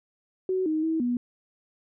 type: tone with pitch steps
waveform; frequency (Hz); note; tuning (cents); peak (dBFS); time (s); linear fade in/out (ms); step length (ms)
sine; 373.9 / 312.5 / 322 / 243.6; F#4 / D#4 / E4 / B3; +18 / +8 / -41 / -24; -23; 0.49-1.17; 2; 170
effects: none